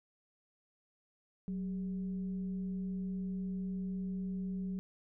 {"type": "tone with frequency modulation", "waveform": "sine", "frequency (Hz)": 187.1, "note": "F#3", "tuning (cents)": 20, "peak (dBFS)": -35, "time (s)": [1.48, 4.79], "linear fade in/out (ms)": 0, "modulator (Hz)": 219, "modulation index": 0.26, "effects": []}